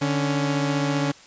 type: tone pair together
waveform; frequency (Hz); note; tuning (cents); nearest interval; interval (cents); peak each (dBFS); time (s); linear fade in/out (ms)
sawtooth; 146.83 / 278.5; D3 / C#4; 0 / +8; major seventh; 1108; -20; 0.01-1.12; 10
effects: white hiss -48 dBFS RMS until 1.26 s + resampled to 16000 Hz